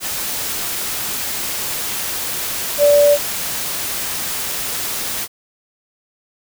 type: tone in noise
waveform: sine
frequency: 580 Hz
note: D5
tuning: 22 cents flat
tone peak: -8 dBFS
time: 2.78-3.18 s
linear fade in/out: 50 ms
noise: white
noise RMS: -23 dBFS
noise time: 0-5.28 s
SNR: +12 dB
effects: none